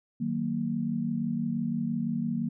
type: chord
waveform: sine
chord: D# minor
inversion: none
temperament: equal with one note detuned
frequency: 155.56 / 187.15 / 233.1 Hz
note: D#3 / F#3 / A#3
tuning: 0 / +20 / 0 cents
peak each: -34 / -33 / -29 dBFS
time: 0.2-2.49 s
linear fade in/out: 10 ms
effects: none